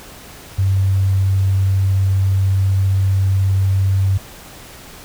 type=tone; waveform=sine; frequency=96.3 Hz; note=G2; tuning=30 cents flat; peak=-12 dBFS; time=0.58-4.18 s; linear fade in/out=10 ms; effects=pink hiss -38 dBFS RMS until 5.04 s